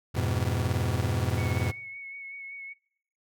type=chord; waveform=40% pulse; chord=F diminished; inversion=none; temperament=just; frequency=87.31 / 104.77 / 125.72 Hz; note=F2 / Ab2 / Cb3; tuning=0 / +16 / +31 cents; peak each=-29 dBFS; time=0.14-1.72 s; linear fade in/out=20 ms
type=tone with vibrato; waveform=sine; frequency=2209 Hz; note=C#7; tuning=7 cents flat; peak=-38 dBFS; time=1.37-2.74 s; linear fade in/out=20 ms; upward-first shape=sine; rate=5.3 Hz; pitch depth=23 cents each way
effects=noise-tail reverb RT60 0.7 s tail -25 dB re dry